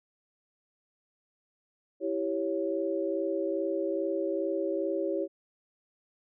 sine chord, C# diminished, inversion first, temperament equal, 329.6 / 392 / 554.4 Hz, E4 / G4 / C#5, 0 / 0 / 0 cents, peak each -32 dBFS, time 2-5.28 s, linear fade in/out 50 ms, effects none

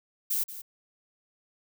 violet noise with echo, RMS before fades -28 dBFS, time 0.3-0.44 s, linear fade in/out 10 ms, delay 180 ms, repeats 1, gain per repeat -13 dB, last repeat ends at 0.62 s, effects none

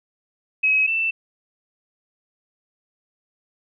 sine tone pair in turn, 2553 / 2664 Hz, D#7 / E7, +44 / +18 cents, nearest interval minor second, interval 74 cents, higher second, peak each -15 / -19 dBFS, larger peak first, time 0.63-0.87 / 0.87-1.11 s, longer neither, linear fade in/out 10 ms, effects none

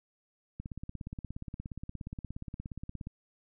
click train, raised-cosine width 5 ms, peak -27 dBFS, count 43, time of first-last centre 0.6-3.071 s, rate 17 Hz, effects none

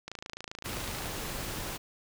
click train, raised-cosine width 0.2 ms, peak -22 dBFS, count 28, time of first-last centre 0.08-1.058 s, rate 27.6 Hz
pink noise, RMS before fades -37 dBFS, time 0.64-1.78 s, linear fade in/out 20 ms
effects none

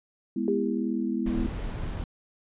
sine chord, E major, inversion first, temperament equal, 207.7 / 246.9 / 329.6 Hz, G#3 / B3 / E4, 0 / 0 / 0 cents, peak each -30 / -29 / -31 dBFS, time 0.36-1.47 s, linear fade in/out 5 ms
sine tone with exponential decay, 400 Hz, G4, 35 cents sharp, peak -22 dBFS, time 0.48-1.31 s, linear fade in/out 1 ms, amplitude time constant 180 ms
brown noise, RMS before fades -32 dBFS, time 1.26-2.04 s, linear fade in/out 2 ms
effects resampled to 8000 Hz

